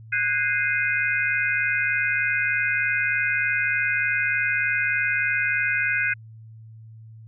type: chord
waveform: sine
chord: Ab dominant seventh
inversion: third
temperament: equal with one note detuned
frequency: 1480 / 1623.3 / 2093 / 2489 Hz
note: Gb6 / Ab6 / C7 / Eb7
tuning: 0 / -40 / 0 / 0 cents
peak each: -26 dBFS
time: 0.12-6.14 s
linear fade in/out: 10 ms
effects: added 111 Hz sine -41 dBFS peak until 7.27 s